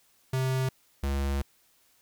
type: tone pair in turn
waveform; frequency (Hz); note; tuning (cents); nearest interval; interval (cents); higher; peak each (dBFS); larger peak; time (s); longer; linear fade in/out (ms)
square; 130.81 / 69.29; C3 / C#2; 0 / 0; major seventh; 1100; first; -26 / -27; first; 0.33-0.69 / 1.03-1.42; second; 5
effects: white hiss -65 dBFS RMS until 2.01 s